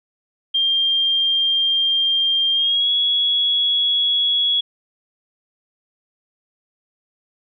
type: tone with pitch glide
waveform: sine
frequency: 3193 to 3352 Hz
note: G7 to G#7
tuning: +31 to +15 cents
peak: -15 dBFS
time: 0.54-4.61 s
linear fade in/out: 10 ms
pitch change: +84 cents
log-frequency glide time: 2.53-2.9 s
effects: none